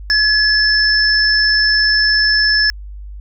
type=tone pair together; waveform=sine; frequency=1703 / 5283 Hz; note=G#6 / E8; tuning=+43 / +3 cents; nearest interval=octave + minor sixth; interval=1960 cents; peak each=-13 dBFS; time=0.1-2.7 s; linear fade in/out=0 ms; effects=added 50 Hz sine -28 dBFS peak until 3.2 s